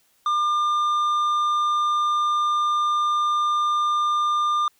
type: tone with tanh clipping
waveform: sine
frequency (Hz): 1200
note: D6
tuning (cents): +37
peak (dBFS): -20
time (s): 0.26-4.68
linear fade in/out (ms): 2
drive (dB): 7
effects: white hiss -63 dBFS RMS until 4.79 s